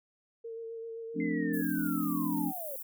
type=tone with vibrato; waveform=sine; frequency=455.8 Hz; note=A#4; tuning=39 cents flat; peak=-38 dBFS; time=0.44-1.62 s; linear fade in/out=10 ms; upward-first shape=sine; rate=7.7 Hz; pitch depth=20 cents each way
type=chord; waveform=sine; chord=D minor seventh; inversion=first; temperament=equal with one note detuned; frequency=174.61 / 220 / 261.6 / 296.2 Hz; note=F3 / A3 / C4 / D4; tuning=0 / 0 / 0 / +15 cents; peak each=-36 / -36 / -35 / -32 dBFS; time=1.14-2.53 s; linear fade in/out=50 ms
type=linear sweep; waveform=sine; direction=down; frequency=2093 to 523.3 Hz; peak=-39 dBFS; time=1.2-2.76 s; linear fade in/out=2 ms
type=high-pass noise; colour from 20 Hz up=white; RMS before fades=-41 dBFS; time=1.53-2.83 s; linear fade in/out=10 ms; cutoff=12000 Hz; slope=24 dB/octave
effects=none